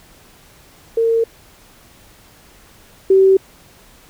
sine tone pair in turn, 456.5 / 383.9 Hz, A#4 / G4, -36 / -36 cents, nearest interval minor third, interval 300 cents, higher first, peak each -12 / -7 dBFS, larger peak second, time 0.97-1.24 / 3.1-3.37 s, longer neither, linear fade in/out 5 ms, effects pink hiss -47 dBFS RMS until 4.09 s

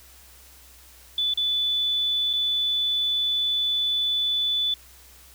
sine tone with dropouts, 3480 Hz, A7, 20 cents flat, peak -21 dBFS, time 1.18-4.74 s, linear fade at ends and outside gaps 2 ms, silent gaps 1.338-1.374 / 2.331-2.335 s, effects added 63 Hz sine -53 dBFS peak until 5.34 s + white hiss -51 dBFS RMS until 5.34 s

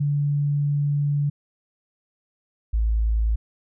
sine tone pair in turn, 144.5 / 54.98 Hz, D3 / A1, -28 / -1 cents, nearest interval octave + perfect fourth, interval 1673 cents, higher first, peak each -19 / -18 dBFS, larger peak second, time 0-1.3 / 2.73-3.36 s, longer first, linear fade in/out 10 ms, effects none

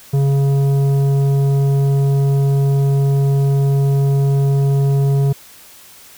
sine tone with tanh clipping, 138.59 Hz, C#3, in tune, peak -13 dBFS, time 0.13-5.33 s, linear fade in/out 10 ms, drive 10 dB, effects white hiss -42 dBFS RMS until 6.17 s

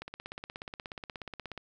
click train, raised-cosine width 0.3 ms, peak -24 dBFS, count 27, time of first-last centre 0.02-1.577 s, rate 16.7 Hz, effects 11-bit

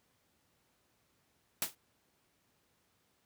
white noise with exponential decay, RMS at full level -29 dBFS, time 1.62-1.75 s, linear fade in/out 1 ms, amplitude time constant 28 ms, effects pink hiss -74 dBFS RMS until 3.25 s + high-pass 80 Hz 12 dB/octave

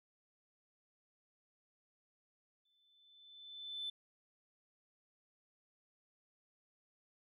sine tone with exponential growth, 3520 Hz, A7, in tune, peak -37 dBFS, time 2.65-3.9 s, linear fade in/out 5 ms, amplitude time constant 270 ms, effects tanh soft clip ceiling -34 dBFS

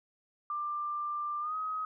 sine tone with pitch glide, 1187 to 1264.9 Hz, D6 to D#6, +18 to +28 cents, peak -32 dBFS, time 0.5-1.85 s, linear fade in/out 2 ms, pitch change +110 cents, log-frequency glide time 1.4-1.55 s, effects none

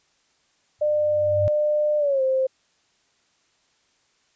sine tone with exponential growth, 98 Hz, G2, in tune, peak -20 dBFS, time 0.79-1.48 s, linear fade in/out 0 ms, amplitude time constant 150 ms
sine tone with pitch glide, 600 to 525.4 Hz, D5 to C5, +37 to +7 cents, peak -18 dBFS, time 0.81-2.47 s, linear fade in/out 10 ms, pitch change -230 cents, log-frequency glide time 1.98-2.22 s
effects white hiss -65 dBFS RMS until 4.35 s + resampled to 16000 Hz

